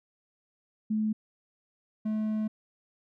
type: tone pair in turn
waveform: sine / triangle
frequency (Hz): 215.8 / 215.8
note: A3 / A3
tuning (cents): -33 / -33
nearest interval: unison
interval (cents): 0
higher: neither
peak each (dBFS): -25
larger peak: neither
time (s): 0.9-1.13 / 2.05-2.48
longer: second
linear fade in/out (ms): 10
effects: none